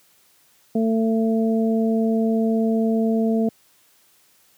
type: harmonic tone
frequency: 223.8 Hz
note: A3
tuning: 30 cents sharp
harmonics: 1 / 2 / 3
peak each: -18 / -24 / -28 dBFS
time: 0.75-3.49 s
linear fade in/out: 5 ms
effects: white hiss -58 dBFS RMS until 4.57 s + high-pass 80 Hz 12 dB/octave